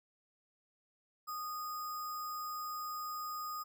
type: tone with sample-and-hold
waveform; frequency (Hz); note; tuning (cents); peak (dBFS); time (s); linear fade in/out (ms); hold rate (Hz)
sine; 1234; D#6; -15; -38; 1.27-3.64; 20; 6300
effects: none